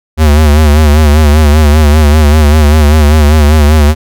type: tone with vibrato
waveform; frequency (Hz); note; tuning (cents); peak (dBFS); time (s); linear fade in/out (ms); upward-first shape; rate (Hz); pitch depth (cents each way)
square; 75.5; D2; +48; -3; 0.17-3.95; 50; sine; 5.1; 74
effects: none